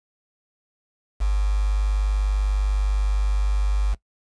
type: tone with quantisation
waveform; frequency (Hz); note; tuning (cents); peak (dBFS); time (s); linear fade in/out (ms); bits
sine; 50.2; G1; +42; -18; 1.2-3.95; 20; 6
effects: noise-tail reverb RT60 0.1 s tail -19 dB re dry + resampled to 22050 Hz